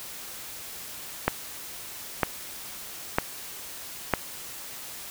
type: click train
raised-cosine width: 0.5 ms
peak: -5 dBFS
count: 4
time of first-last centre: 1.28-4.137 s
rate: 1.05 Hz
effects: white hiss -40 dBFS RMS until 5.1 s